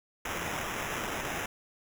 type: noise with sample-and-hold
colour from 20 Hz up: white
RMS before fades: -35 dBFS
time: 0.25-1.46 s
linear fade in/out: 5 ms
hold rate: 4410 Hz
effects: none